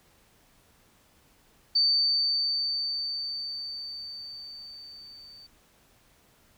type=tone with level ramp; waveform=sine; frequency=4573 Hz; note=D8; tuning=47 cents flat; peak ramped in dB=-19 to -47 dBFS; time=1.75-5.47 s; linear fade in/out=10 ms; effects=pink hiss -62 dBFS RMS until 6.57 s